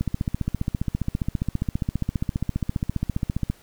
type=click train; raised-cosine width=5 ms; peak=-11 dBFS; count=53; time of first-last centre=0.01-3.5 s; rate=14.9 Hz; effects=pink hiss -54 dBFS RMS until 3.62 s